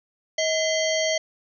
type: harmonic tone with a mistuned harmonic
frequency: 635 Hz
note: D#5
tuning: 35 cents sharp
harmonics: 1 / 3 / 5 / 7 / 9 / 10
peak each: -23 / -28 / -30 / -31 / -33 / -33 dBFS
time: 0.38-1.18 s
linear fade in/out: 5 ms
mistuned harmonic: 3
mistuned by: +120 cents
effects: none